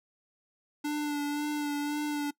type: tone with vibrato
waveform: square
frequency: 293.7 Hz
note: D4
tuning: in tune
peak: -30 dBFS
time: 0.84-2.31 s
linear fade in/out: 10 ms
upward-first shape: sine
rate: 1.9 Hz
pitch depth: 24 cents each way
effects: noise-tail reverb RT60 0.1 s tail -21 dB re dry